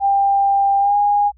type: tone with pitch glide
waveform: sine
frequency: 794 to 819.6 Hz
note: G5 to G#5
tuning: +22 to -23 cents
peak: -12 dBFS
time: 0-1.32 s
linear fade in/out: 50 ms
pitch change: +55 cents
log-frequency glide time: 0.79-0.96 s
effects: added 60 Hz sine -47 dBFS peak until 1.37 s